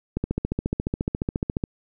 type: click train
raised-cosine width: 3 ms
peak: -11 dBFS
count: 22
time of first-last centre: 0.17-1.639 s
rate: 14.3 Hz
effects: none